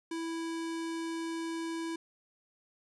square tone, 329.6 Hz, E4, in tune, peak -35 dBFS, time 0.11-1.96 s, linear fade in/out 5 ms, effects resampled to 24000 Hz + 12-bit

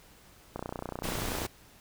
click train, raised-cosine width 1 ms, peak -21 dBFS, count 28, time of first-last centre 0.56-1.451 s, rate 30.3 Hz
pink noise, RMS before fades -35 dBFS, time 1.03-1.47 s, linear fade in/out 10 ms
effects pink hiss -57 dBFS RMS until 1.8 s

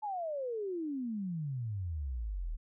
sine exponential sweep, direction down, 873 to 36.71 Hz, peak -34 dBFS, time 0.02-2.57 s, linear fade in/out 20 ms, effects none

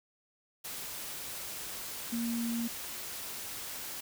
sine tone in noise, 233.1 Hz, A#3, in tune, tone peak -31 dBFS, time 2.12-2.68 s, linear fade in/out 10 ms, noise white, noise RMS -41 dBFS, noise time 0.64-4.01 s, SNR +7 dB, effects none

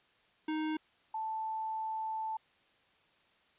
square / sine tone pair in turn, 311.1 / 879.9 Hz, D#4 / A5, 0 / 0 cents, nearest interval octave + tritone, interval 1800 cents, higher second, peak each -33 / -34 dBFS, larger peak first, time 0.48-0.77 / 1.14-2.37 s, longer second, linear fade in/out 5 ms, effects white hiss -68 dBFS RMS until 3.58 s + resampled to 8000 Hz

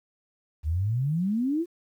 sine exponential sweep, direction up, 72.2 to 356.6 Hz, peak -23 dBFS, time 0.63-1.66 s, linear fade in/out 50 ms, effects 10-bit

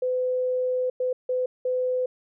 sine tone bursts at uneven times, 506 Hz, B4, 42 cents sharp, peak -22 dBFS, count 4, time 0.02-0.9 / 1-1.13 / 1.29-1.46 / 1.65-2.06 s, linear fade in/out 5 ms, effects none

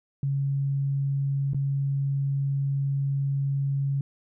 sine tone with dropouts, 138.59 Hz, C#3, in tune, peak -23 dBFS, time 0.23-4.01 s, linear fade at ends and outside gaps 2 ms, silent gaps 1.534-1.545 s, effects none

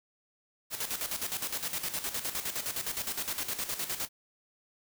white noise with tremolo, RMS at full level -33 dBFS, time 0.7-4.09 s, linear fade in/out 50 ms, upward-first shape square, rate 9.7 Hz, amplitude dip 65%, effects none

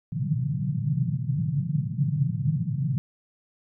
white band-pass noise, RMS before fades -26 dBFS, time 0.12-2.98 s, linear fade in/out 0 ms, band 120 to 160 Hz, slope 48 dB/octave, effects none

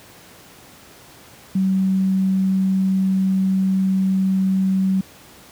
sine tone, 190.4 Hz, F#3, 50 cents sharp, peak -15 dBFS, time 1.55-5.01 s, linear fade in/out 5 ms, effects pink hiss -45 dBFS RMS until 5.51 s + high-pass 80 Hz 12 dB/octave

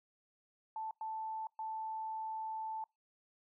sine tone bursts at uneven times, 880 Hz, A5, in tune, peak -38 dBFS, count 3, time 0.76-0.91 / 1.01-1.47 / 1.59-2.84 s, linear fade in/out 2 ms, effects noise-tail reverb RT60 0.2 s tail -26 dB re dry

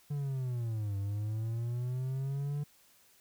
triangle linear two-way sweep, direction down then up, 147.2 to 98 to 147.2 Hz, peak -30 dBFS, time 0.1-2.64 s, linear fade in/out 10 ms, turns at 0.97 s, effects white hiss -64 dBFS RMS until 3.2 s

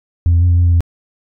sine tone with pitch steps, 85.4 / 84.9 / 88.4 / 86.4 / 87.4 / 86.2 / 84.9 Hz, F2 / F2 / F2 / F2 / F2 / F2 / F2, -38 / -48 / +22 / -18 / +2 / -22 / -48 cents, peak -6 dBFS, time 0.26-0.806 s, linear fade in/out 0 ms, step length 78 ms, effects tanh soft clip ceiling -6 dBFS

